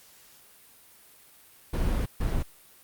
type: noise bursts at uneven times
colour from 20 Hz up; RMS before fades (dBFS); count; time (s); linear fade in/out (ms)
brown; -26; 2; 1.73-2.06 / 2.2-2.43; 10
effects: white hiss -55 dBFS RMS until 2.83 s + Opus 48 kbps